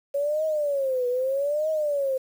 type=tone with vibrato; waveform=sine; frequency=556 Hz; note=C#5; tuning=5 cents sharp; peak=-22 dBFS; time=0.14-2.18 s; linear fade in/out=10 ms; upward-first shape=triangle; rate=0.8 Hz; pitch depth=230 cents each way; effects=8-bit